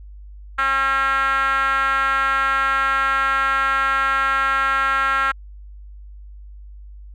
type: tone with band-pass filter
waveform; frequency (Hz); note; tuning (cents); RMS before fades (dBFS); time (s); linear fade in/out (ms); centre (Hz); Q
5% pulse; 270; C#4; -45; -19; 0.58-5.32; 10; 1400; 4.6
effects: added 50 Hz sine -36 dBFS peak until 7.14 s